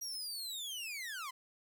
sawtooth linear sweep, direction down, 5750 to 988 Hz, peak -37 dBFS, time 0.01-1.31 s, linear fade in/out 10 ms, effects 11-bit

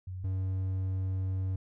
sine / triangle tone pair in turn, 92.5 / 94.39 Hz, F#2 / F#2, 0 / +35 cents, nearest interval unison, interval 35 cents, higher second, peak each -36 / -27 dBFS, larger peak second, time 0.07-0.24 / 0.24-1.56 s, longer second, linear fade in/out 5 ms, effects none

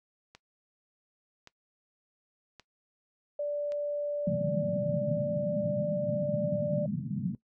click train, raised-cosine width 0.2 ms, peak -31 dBFS, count 4, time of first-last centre 0.35-3.721 s, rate 0.89 Hz
sine tone with pitch glide, 584 to 591.1 Hz, D5 to D5, -10 to +11 cents, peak -29 dBFS, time 3.39-6.86 s, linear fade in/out 5 ms, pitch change +21 cents, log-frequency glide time 4.42-5.78 s
pink band-pass noise, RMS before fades -33 dBFS, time 4.27-7.35 s, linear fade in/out 2 ms, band 130 to 220 Hz, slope 48 dB/octave
effects noise-tail reverb RT60 0.1 s tail -18 dB re dry

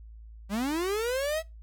45% pulse linear sweep, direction up, 188 to 658 Hz, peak -27 dBFS, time 0.49-1.43 s, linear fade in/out 50 ms, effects noise-tail reverb RT60 0.2 s tail -20 dB re dry + added 55 Hz sine -44 dBFS peak until 1.62 s

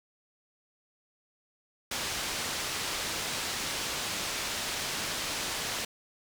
white low-pass noise, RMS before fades -34 dBFS, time 1.91-5.85 s, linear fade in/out 5 ms, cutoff 6100 Hz, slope 12 dB/octave, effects none

